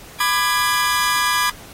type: chord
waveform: sawtooth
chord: G# diminished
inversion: first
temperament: just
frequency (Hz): 996.7 / 1196.1 / 1661.2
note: B5 / D6 / G#6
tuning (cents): +16 / +31 / 0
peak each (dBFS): -17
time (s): 0.2-1.5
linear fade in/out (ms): 5
effects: pink hiss -41 dBFS RMS until 1.73 s + AAC 48 kbps